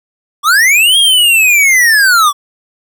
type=linear two-way sweep; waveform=square; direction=up then down; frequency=1109 to 3289 to 1118 Hz; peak=-6 dBFS; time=0.43-2.33 s; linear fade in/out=50 ms; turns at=0.98 s; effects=none

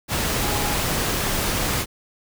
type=tone in noise; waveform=sine; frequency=830.6 Hz; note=G#5; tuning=in tune; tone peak=-31 dBFS; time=0.39-0.77 s; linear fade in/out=50 ms; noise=pink; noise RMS=-23 dBFS; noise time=0.08-1.86 s; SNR=-11 dB; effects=none

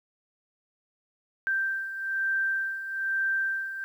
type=beating tone pair; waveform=sine; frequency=1568 / 1569.1 Hz; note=G6 / G6; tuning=0 / +1 cents; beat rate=1.1 Hz; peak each=-33 / -27 dBFS; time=1.47-3.84 s; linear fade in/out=0 ms; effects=10-bit

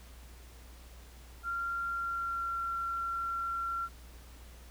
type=tone with pitch glide; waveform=sine; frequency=1382 to 1366.1 Hz; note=F6 to F6; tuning=-19 to -39 cents; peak=-32 dBFS; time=1.43-3.89 s; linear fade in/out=50 ms; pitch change=-20 cents; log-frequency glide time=1.88-2.64 s; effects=added 60 Hz sine -50 dBFS peak until 4.7 s + pink hiss -57 dBFS RMS until 4.7 s

